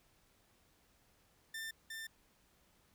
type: tone with echo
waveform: sawtooth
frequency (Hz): 1790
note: A6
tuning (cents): +29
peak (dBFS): -38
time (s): 1.54-1.71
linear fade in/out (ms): 5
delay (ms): 360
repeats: 1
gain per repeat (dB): -2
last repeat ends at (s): 2.07
effects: pink hiss -71 dBFS RMS until 2.94 s